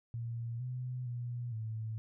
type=tone with pitch steps; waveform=sine; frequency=116.7 / 125.9 / 120.9 / 110.6 Hz; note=A#2 / B2 / B2 / A2; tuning=+2 / +34 / -36 / +9 cents; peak=-36 dBFS; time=0.14-1.98 s; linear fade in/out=0 ms; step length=460 ms; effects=none